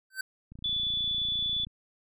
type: tone with exponential growth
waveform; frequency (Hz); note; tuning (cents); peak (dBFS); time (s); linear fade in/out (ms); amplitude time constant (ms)
square; 1543; G6; -28; -28; 0.1-0.21; 5; 22
type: click train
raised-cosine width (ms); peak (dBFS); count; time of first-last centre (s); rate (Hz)
5; -34; 34; 0.52-1.67; 28.7
type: tone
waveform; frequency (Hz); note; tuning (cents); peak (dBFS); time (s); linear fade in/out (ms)
sine; 3460; A7; -30; -27; 0.64-1.65; 5
effects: none